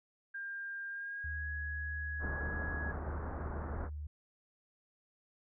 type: tone with pitch glide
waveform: sine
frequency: 1600 to 1668.9 Hz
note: G6 to G#6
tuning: +35 to +8 cents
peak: -39 dBFS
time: 0.34-2.92 s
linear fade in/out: 10 ms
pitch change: +73 cents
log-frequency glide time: 0.89-1.49 s
type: tone with vibrato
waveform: sine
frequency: 75 Hz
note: D2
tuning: 37 cents sharp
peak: -39 dBFS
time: 1.24-4.07 s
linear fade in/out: 5 ms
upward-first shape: triangle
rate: 1.7 Hz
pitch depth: 13 cents each way
type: low-pass noise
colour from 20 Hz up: pink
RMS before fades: -42 dBFS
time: 2.19-3.9 s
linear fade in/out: 50 ms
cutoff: 1600 Hz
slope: 48 dB/octave
effects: none